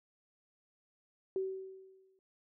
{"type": "tone with exponential decay", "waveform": "sine", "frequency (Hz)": 381, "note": "G4", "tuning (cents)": -49, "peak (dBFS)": -30, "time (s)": [1.36, 2.19], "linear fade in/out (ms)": 1, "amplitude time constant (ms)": 180, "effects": []}